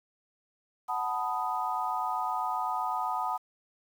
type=chord; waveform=sine; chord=B dominant seventh; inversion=second; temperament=equal; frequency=740 / 880 / 987.8 / 1244.5 Hz; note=F#5 / A5 / B5 / D#6; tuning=0 / 0 / 0 / 0 cents; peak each=-34 dBFS; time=0.88-3.38 s; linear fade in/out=20 ms; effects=9-bit